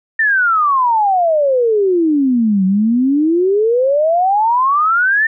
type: exponential two-way sweep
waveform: sine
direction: down then up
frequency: 1822 to 185 to 1822 Hz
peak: -10 dBFS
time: 0.19-5.27 s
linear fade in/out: 5 ms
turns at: 2.65 s
effects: none